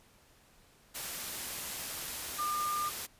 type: tone in noise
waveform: sine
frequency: 1203 Hz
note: D6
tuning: 41 cents sharp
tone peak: -31 dBFS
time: 2.38-2.9 s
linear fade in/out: 20 ms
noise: white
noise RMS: -39 dBFS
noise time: 0.94-3.07 s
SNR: +5 dB
effects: pink hiss -63 dBFS RMS until 3.19 s + resampled to 32000 Hz